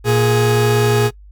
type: tone pair together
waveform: 40% pulse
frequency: 116.93 / 416.7 Hz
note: A#2 / G#4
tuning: +6 / +6 cents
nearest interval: octave + minor seventh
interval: 2200 cents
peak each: -14 dBFS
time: 0.04-1.11 s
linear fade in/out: 50 ms
effects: noise-tail reverb RT60 0.1 s tail -23 dB re dry + added 50 Hz sine -38 dBFS peak until 1.31 s